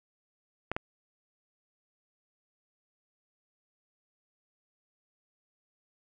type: clicks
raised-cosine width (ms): 0.5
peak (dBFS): -16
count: 2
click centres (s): 0.716 / 0.765
effects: none